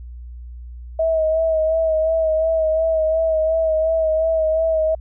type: tone with vibrato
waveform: sine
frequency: 640 Hz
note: D#5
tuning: 49 cents sharp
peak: -15 dBFS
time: 0.99-4.95 s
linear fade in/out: 5 ms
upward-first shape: sine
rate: 2.8 Hz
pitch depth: 32 cents each way
effects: added 60 Hz sine -32 dBFS peak until 5 s